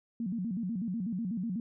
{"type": "tone with vibrato", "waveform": "sine", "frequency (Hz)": 205.3, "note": "G#3", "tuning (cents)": -20, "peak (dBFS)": -31, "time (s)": [0.2, 1.6], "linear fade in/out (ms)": 2, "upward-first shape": "square", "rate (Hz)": 8.1, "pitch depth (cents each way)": 210, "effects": []}